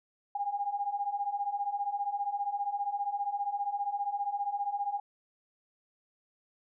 sine beating tone pair, 801 / 816 Hz, G5 / G#5, +37 / -31 cents, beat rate 15 Hz, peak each -35 / -32 dBFS, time 0.35-5 s, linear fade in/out 5 ms, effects none

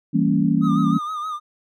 sine chord, E diminished seventh, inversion none, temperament equal with one note detuned, 164.81 / 196 / 229.6 / 277.2 Hz, E3 / G3 / Bb3 / Db4, 0 / 0 / -26 / 0 cents, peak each -21 dBFS, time 0.13-0.99 s, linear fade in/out 20 ms
triangle tone with vibrato, 1234 Hz, D#6, 15 cents flat, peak -23 dBFS, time 0.61-1.4 s, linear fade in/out 50 ms, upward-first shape sine, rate 6.4 Hz, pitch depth 59 cents each way
effects none

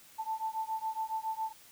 sine beating tone pair, 880 / 887.2 Hz, A5 / A5, 0 / +14 cents, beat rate 7.2 Hz, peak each -36 / -36 dBFS, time 0.18-1.53 s, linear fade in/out 20 ms, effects white hiss -57 dBFS RMS until 1.71 s

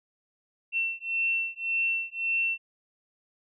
sine beating tone pair, 2700 / 2701.8 Hz, E7 / E7, +41 / +42 cents, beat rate 1.8 Hz, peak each -29 dBFS, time 0.72-2.58 s, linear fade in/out 50 ms, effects none

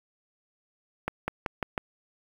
accelerating click train, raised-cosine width 0.5 ms, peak -13 dBFS, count 5, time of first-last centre 1.08-1.778 s, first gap 200 ms, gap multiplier 0.91, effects 7-bit

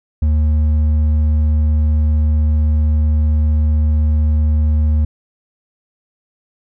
sine tone with hard clipping, 76.3 Hz, D#2, 33 cents flat, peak -12 dBFS, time 0.22-5.05 s, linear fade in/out 5 ms, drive 4 dB, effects none

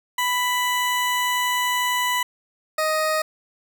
20% pulse tone pair in turn, 991 / 624.3 Hz, B5 / D#5, +6 / +6 cents, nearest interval minor sixth, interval 800 cents, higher first, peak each -15 dBFS, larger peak neither, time 0.18-2.23 / 2.78-3.22 s, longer first, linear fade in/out 5 ms, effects none

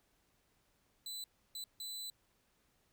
sawtooth tone bursts at uneven times, 4000 Hz, B7, 21 cents sharp, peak -39 dBFS, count 3, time 1.06-1.24 / 1.55-1.64 / 1.8-2.1 s, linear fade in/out 2 ms, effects pink hiss -75 dBFS RMS until 2.92 s

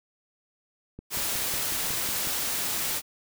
click train, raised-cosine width 3 ms, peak -27 dBFS, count 8, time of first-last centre 0.99-2.272 s, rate 5.46 Hz
white noise, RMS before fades -29 dBFS, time 1.1-3.02 s, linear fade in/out 50 ms
effects none

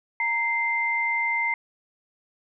sine tone pair together, 930 / 2088 Hz, A#5 / C7, -4 / -4 cents, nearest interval octave + major second, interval 1400 cents, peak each -28 / -23 dBFS, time 0.2-1.54 s, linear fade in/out 2 ms, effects none

